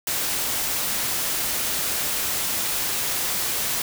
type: noise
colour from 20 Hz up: white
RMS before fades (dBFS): -25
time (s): 0.07-3.82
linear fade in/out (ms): 2
effects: none